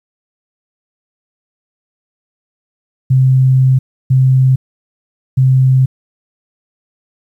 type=tone bursts at uneven times; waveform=sine; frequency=130.81 Hz; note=C3; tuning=in tune; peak=-6 dBFS; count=3; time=3.1-3.79 / 4.1-4.56 / 5.37-5.86 s; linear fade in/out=10 ms; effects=8-bit